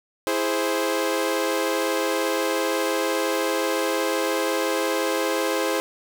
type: chord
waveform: sawtooth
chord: E augmented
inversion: none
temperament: equal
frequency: 329.6 / 415.3 / 523.3 Hz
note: E4 / G#4 / B#4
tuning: 0 / 0 / 0 cents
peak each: -23 / -23 / -21 dBFS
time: 0.27-5.8 s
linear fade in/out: 0 ms
effects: none